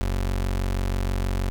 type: tone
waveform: 30% pulse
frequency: 46.25 Hz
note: F#1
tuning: in tune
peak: -20 dBFS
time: 0.01-1.5 s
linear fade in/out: 0 ms
effects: none